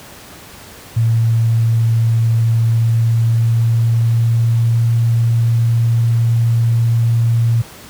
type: tone with pitch glide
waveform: sine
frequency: 114.2 to 116.06 Hz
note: A#2 to A#2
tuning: -35 to -7 cents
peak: -10 dBFS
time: 0.96-7.62 s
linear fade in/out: 10 ms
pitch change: +28 cents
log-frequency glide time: 2.45-4.99 s
effects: pink hiss -37 dBFS RMS until 7.89 s + high-pass 60 Hz 12 dB/octave